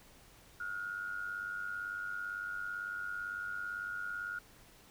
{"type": "tone with amplitude modulation", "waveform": "sine", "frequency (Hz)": 1429, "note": "F6", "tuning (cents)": 39, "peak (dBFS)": -34, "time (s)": [0.6, 4.39], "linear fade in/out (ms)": 5, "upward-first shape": "sine", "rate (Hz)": 97.9, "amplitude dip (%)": 70, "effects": ["pink hiss -60 dBFS RMS until 4.9 s"]}